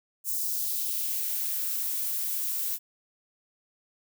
violet noise with high-pass filter sweep, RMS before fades -30 dBFS, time 0.24-2.79 s, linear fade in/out 50 ms, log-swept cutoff 6800 to 270 Hz, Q 1.4, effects none

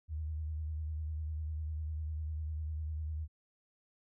sine tone with vibrato, 77.5 Hz, D#2, 6 cents flat, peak -35 dBFS, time 0.08-3.28 s, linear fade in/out 50 ms, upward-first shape triangle, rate 10 Hz, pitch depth 63 cents each way, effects none

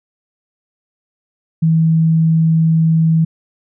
sine tone, 161.8 Hz, E3, 32 cents flat, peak -9 dBFS, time 1.62-3.25 s, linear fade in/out 10 ms, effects none

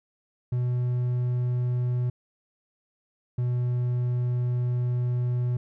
triangle tone pair in turn, 123.47 / 122.99 Hz, B2 / B2, 0 / -7 cents, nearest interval unison, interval 7 cents, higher first, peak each -21 dBFS, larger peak neither, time 0.52-2.1 / 3.38-5.57 s, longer second, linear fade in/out 5 ms, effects none

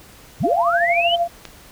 sine linear sweep, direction up, 82.8 to 3136 Hz, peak -18 dBFS, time 0.4-1.16 s, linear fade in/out 10 ms
sine tone with tremolo, 687 Hz, F5, 29 cents flat, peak -14 dBFS, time 0.43-1.28 s, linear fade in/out 20 ms, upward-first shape sine, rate 13 Hz, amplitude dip 60%
click, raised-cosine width 0.2 ms, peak -16 dBFS, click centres 1.453 s
effects pink hiss -45 dBFS RMS until 1.71 s

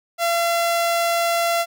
sawtooth tone, 681 Hz, F5, 44 cents flat, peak -14 dBFS, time 0.18-1.66 s, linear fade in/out 50 ms, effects none

